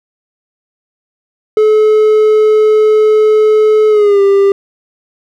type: tone with pitch glide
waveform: triangle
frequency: 430 to 396.6 Hz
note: A4 to G4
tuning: -40 to +20 cents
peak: -3 dBFS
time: 1.57-4.52 s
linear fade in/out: 2 ms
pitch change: -140 cents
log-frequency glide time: 3.89-4.21 s
effects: none